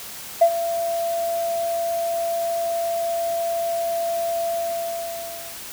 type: tone with ADSR envelope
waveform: sine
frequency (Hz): 675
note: E5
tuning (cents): +41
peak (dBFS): -7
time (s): 0.41-5.6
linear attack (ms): 10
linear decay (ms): 72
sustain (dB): -14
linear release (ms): 1100
effects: tanh soft clip ceiling -5 dBFS + white hiss -36 dBFS RMS until 5.72 s